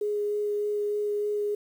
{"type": "tone with vibrato", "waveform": "sine", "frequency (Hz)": 415.3, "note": "G#4", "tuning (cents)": 0, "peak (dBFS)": -25, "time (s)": [0.01, 1.55], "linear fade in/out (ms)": 5, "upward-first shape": "sine", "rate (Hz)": 3.3, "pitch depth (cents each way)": 8, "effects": ["9-bit"]}